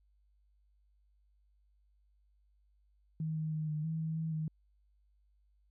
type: tone with pitch steps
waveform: sine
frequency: 157.9 / 156.6 / 155.3 / 152.5 / 160.5 / 159.5 / 160.7 / 156.5 Hz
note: D#3 / D#3 / D#3 / D#3 / E3 / D#3 / E3 / D#3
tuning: +26 / +11 / -3 / -34 / -46 / +43 / -44 / +10 cents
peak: -33 dBFS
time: 3.2-4.48 s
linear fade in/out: 2 ms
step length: 160 ms
effects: added 50 Hz sine -67 dBFS peak until 5.7 s